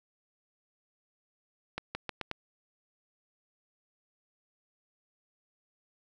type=accelerating click train; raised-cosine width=0.3 ms; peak=-18 dBFS; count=5; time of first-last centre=1.78-2.314 s; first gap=170 ms; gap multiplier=0.84; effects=none